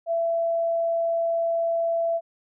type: tone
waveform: sine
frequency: 669 Hz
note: E5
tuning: 25 cents sharp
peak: -21 dBFS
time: 0.06-2.21 s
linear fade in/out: 50 ms
effects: none